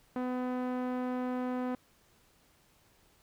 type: tone with low-pass filter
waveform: sawtooth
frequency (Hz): 251.4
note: B3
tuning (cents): +31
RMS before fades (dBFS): -34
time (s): 0.16-1.75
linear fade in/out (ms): 2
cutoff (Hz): 1300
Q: 0.74
effects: pink hiss -66 dBFS RMS until 3.22 s